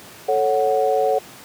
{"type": "chord", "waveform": "sine", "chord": "F# minor", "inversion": "first", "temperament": "equal", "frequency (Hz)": [440, 554.4, 740], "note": ["A4", "C#5", "F#5"], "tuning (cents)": [0, 0, 0], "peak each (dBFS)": -20, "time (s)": [0.28, 1.19], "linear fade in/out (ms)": 10, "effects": ["pink hiss -41 dBFS RMS until 1.44 s", "high-pass 150 Hz 12 dB/octave"]}